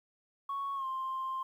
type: tone with pitch glide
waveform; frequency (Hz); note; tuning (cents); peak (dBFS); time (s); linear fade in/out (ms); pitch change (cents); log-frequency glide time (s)
sine; 1108.7 to 1052.5; C#6 to C6; 0 to +10; -32; 0.49-1.43; 5; -90; 0.75-0.86
effects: tanh soft clip ceiling -30 dBFS + 11-bit